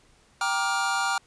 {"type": "chord", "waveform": "square", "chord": "G minor seventh", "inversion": "none", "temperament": "just", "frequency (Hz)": [784, 940.8, 1176, 1411.2], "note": ["G5", "Bb5", "D6", "F6"], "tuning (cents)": [0, 16, 2, 18], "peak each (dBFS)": [-30, -32, -32, -28], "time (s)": [0.41, 1.18], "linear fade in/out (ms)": 2, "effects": ["pink hiss -60 dBFS RMS until 1.26 s", "resampled to 22050 Hz"]}